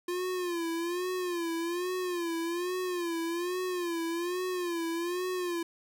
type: tone with vibrato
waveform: square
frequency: 349.2 Hz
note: F4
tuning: in tune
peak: -31 dBFS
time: 0.08-5.63 s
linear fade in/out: 5 ms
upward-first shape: sine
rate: 1.2 Hz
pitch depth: 93 cents each way
effects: 10-bit